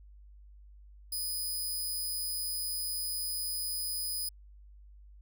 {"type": "tone", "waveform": "10% pulse", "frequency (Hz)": 4992, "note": "D#8", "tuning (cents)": 5, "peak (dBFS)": -26, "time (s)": [1.12, 4.29], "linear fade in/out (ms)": 5, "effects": ["added 50 Hz sine -51 dBFS peak until 5.21 s"]}